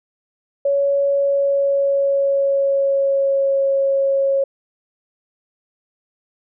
sine tone with pitch glide, 560 to 547.5 Hz, C#5 to C#5, +18 to -22 cents, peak -14 dBFS, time 0.65-4.44 s, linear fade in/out 5 ms, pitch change -40 cents, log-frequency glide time 1.09-3.65 s, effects none

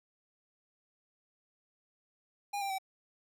square tone with pitch steps, 812 / 789.3 / 767.3 Hz, G#5 / G5 / G5, -39 / +12 / -37 cents, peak -34 dBFS, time 2.53-2.785 s, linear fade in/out 10 ms, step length 85 ms, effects none

